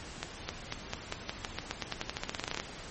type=accelerating click train; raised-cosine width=0.2 ms; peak=-15 dBFS; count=24; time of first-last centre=0.23-2.6 s; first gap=260 ms; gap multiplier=0.9; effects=pink hiss -45 dBFS RMS until 2.9 s + MP3 32 kbps